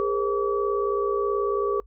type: tone cluster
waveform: sine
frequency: 407.5 / 466 / 529 / 1145 Hz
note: G#4 / A#4 / C5 / D6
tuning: -33 / -1 / +19 / -44 cents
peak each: -24 / -29 / -33 / -28 dBFS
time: 0-1.8 s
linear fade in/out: 0 ms
effects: noise-tail reverb RT60 0.1 s tail -25 dB re dry + added 50 Hz sine -48 dBFS peak until 1.86 s